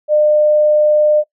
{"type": "tone", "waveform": "sine", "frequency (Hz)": 603, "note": "D5", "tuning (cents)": 46, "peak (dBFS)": -8, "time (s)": [0.08, 1.24], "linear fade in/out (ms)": 50, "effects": ["noise-tail reverb RT60 0.1 s tail -20 dB re dry"]}